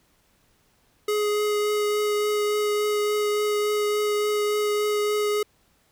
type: tone with vibrato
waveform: square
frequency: 418.5 Hz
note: G#4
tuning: 13 cents sharp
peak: -22 dBFS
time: 1.08-5.43 s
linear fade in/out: 5 ms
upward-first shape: triangle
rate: 3.5 Hz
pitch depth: 11 cents each way
effects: pink hiss -64 dBFS RMS until 5.91 s